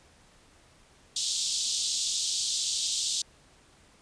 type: band-pass noise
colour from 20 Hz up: pink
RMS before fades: -30 dBFS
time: 1.16-3.22 s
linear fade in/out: 5 ms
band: 3400 to 8400 Hz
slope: 48 dB/octave
effects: pink hiss -59 dBFS RMS until 4.01 s + resampled to 22050 Hz